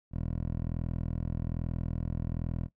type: tone with band-pass filter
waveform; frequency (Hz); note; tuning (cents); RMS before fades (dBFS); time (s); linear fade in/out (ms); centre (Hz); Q
10% pulse; 41.2; E1; 0; -34; 0.11-2.69; 50; 95; 0.5
effects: noise-tail reverb RT60 0.1 s tail -17 dB re dry